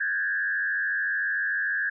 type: tone with frequency modulation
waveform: sine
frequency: 1647 Hz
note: G#6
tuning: 15 cents flat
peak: -24 dBFS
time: 0-1.9 s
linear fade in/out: 10 ms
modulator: 93.6 Hz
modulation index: 1.1
effects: none